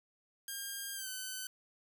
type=tone with pitch glide; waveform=5% pulse; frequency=1609 to 1518.7 Hz; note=G6 to F#6; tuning=+45 to +45 cents; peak=-29 dBFS; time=0.48-1.47 s; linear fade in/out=2 ms; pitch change=-100 cents; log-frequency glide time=0.94-1.09 s; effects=none